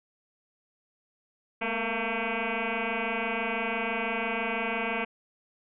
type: tone with frequency modulation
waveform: sine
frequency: 895 Hz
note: A5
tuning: 29 cents sharp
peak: -27 dBFS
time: 1.61-5.05 s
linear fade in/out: 10 ms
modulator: 227 Hz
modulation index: 7.8
effects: none